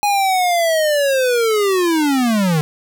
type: linear sweep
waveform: square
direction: down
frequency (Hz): 830.6 to 146.83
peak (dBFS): -14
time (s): 0.03-2.61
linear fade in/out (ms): 0
effects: none